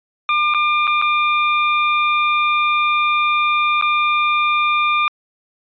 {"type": "tone with dropouts", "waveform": "25% pulse", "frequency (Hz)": 1200, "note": "D6", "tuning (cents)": 37, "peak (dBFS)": -10, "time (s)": [0.29, 5.08], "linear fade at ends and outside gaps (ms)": 1, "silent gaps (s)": [[0.539, 0.546], [0.871, 0.876], [1.016, 1.022], [3.813, 3.823]], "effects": ["resampled to 11025 Hz"]}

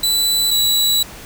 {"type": "tone pair in turn", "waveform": "sawtooth", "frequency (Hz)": [3977, 3929], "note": ["B7", "B7"], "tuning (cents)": [11, -10], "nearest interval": "unison", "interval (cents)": 21, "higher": "first", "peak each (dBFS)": [-11, -10], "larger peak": "second", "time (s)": [[0.03, 0.51], [0.51, 1.03]], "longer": "second", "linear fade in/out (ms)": 5, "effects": ["pink hiss -36 dBFS RMS until 1.25 s"]}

